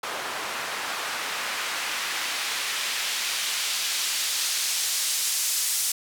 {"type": "noise with band-pass filter sweep", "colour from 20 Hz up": "white", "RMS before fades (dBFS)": -28, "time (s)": [0.03, 5.92], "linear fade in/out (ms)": 5, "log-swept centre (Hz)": [910, 7500], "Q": 0.74, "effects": []}